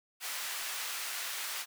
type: high-pass noise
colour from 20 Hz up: pink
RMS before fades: -38 dBFS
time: 0.2-1.66 s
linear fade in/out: 50 ms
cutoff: 1400 Hz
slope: 12 dB/octave
effects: none